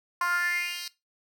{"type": "tone with high-pass filter sweep", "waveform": "10% pulse", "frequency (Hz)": 350.9, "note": "F4", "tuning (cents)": 8, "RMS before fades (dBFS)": -29, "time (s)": [0.21, 0.88], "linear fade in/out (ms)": 2, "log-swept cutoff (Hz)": [1100, 3800], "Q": 5.7, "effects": ["noise-tail reverb RT60 0.2 s tail -17 dB re dry"]}